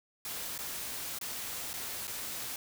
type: noise with dropouts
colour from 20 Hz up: white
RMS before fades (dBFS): -39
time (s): 0.25-2.56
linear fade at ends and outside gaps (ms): 2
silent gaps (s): 0.58-0.588 / 1.187-1.212 / 1.732-1.738 / 2.072-2.077
effects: none